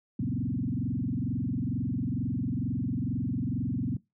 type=tone with frequency modulation; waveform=sine; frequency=184.9 Hz; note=F#3; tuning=1 cent flat; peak=-27 dBFS; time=0.19-3.97 s; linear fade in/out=5 ms; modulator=22.2 Hz; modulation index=3.9; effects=noise-tail reverb RT60 0.2 s tail -22 dB re dry